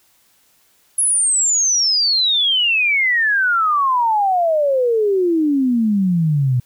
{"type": "exponential sweep", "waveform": "sine", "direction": "down", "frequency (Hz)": [10810, 121], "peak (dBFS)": -13, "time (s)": [0.98, 6.6], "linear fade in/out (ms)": 5, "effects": ["white hiss -57 dBFS RMS until 6.65 s"]}